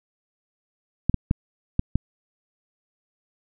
clicks, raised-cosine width 5 ms, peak -7 dBFS, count 5, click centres 1.096 / 1.143 / 1.311 / 1.794 / 1.956 s, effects none

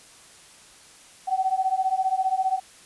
sine beating tone pair, 751 / 766 Hz, F#5 / G5, +26 / -40 cents, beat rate 15 Hz, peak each -24 dBFS, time 1.27-2.6 s, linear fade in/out 20 ms, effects white hiss -50 dBFS RMS until 2.85 s + resampled to 24000 Hz

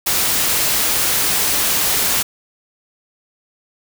white noise, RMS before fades -17 dBFS, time 0.06-2.23 s, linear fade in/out 10 ms, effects none

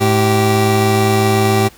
25% pulse tone pair together, 107.42 / 388.6 Hz, A2 / G4, -41 / -15 cents, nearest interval octave + minor seventh, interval 2226 cents, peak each -10 dBFS, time 0-1.69 s, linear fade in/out 20 ms, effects pink hiss -43 dBFS RMS until 1.77 s

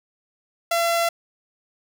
sawtooth tone, 678 Hz, E5, 49 cents sharp, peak -15 dBFS, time 0.71-1.09 s, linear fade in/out 5 ms, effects none

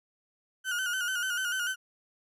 35% pulse tone with vibrato, 1479 Hz, F#6, 1 cent flat, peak -27 dBFS, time 0.64-1.76 s, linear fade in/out 50 ms, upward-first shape square, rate 6.8 Hz, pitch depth 56 cents each way, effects resampled to 32000 Hz

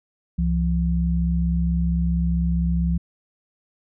sine tone pair together, 66.35 / 170.8 Hz, C2 / F3, +25 / -38 cents, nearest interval octave + major third, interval 1637 cents, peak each -21 dBFS, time 0.38-2.98 s, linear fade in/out 10 ms, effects none

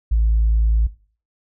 sine tone, 55 Hz, A1, in tune, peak -12 dBFS, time 0.11-0.87 s, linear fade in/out 10 ms, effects noise-tail reverb RT60 0.4 s tail -18 dB re dry + tanh soft clip ceiling -10 dBFS

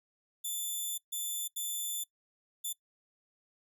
5% pulse tone bursts at uneven times, 3520 Hz, A7, in tune, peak -26 dBFS, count 4, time 0.44-0.98 / 1.12-1.48 / 1.56-2.04 / 2.64-2.73 s, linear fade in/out 10 ms, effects noise-tail reverb RT60 0.1 s tail -20 dB re dry

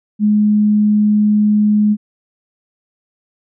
sine tone, 210 Hz, G#3, 19 cents sharp, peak -9 dBFS, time 0.19-1.97 s, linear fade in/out 50 ms, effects none

